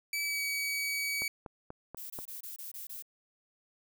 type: tone with pitch glide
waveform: sawtooth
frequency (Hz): 2300 to 2270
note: D7 to C#7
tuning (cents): -37 to +41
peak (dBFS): -28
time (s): 0.13-1.28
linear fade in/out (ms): 2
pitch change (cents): -22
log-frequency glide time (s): 0.24-0.42
type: click train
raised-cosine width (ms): 1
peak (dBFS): -28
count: 5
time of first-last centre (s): 1.22-2.189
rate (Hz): 4.13
type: noise bursts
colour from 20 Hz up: violet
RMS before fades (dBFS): -43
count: 7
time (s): 1.97-3.024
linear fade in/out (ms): 5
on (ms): 130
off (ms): 24
effects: none